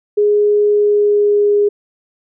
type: tone with pitch glide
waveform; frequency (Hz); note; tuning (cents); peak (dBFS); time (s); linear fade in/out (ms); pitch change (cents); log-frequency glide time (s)
sine; 415.3 to 411.2; G#4 to G#4; 0 to -17; -9; 0.17-1.69; 10; -17; 0.68-1.55
effects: none